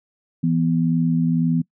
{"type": "tone pair together", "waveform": "sine", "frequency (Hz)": [165.6, 247.5], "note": ["E3", "B3"], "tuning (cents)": [8, 4], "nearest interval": "perfect fifth", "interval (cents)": 696, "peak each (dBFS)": [-18, -20], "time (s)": [0.43, 1.62], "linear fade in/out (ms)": 10, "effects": ["noise-tail reverb RT60 0.1 s tail -23 dB re dry"]}